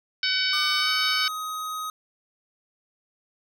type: harmonic tone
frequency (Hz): 754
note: F#5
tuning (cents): +32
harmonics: 2 / 3 / 4 / 5 / 6 / 7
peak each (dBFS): -29 / -29 / -29 / -29 / -29 / -29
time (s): 0.23-1.28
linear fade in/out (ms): 2
type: tone with pitch glide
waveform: square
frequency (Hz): 1205 to 1258.3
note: D6 to D#6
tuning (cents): +44 to +19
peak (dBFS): -30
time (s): 0.53-1.9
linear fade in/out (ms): 2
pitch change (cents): +75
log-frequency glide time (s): 0.79-0.89
effects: none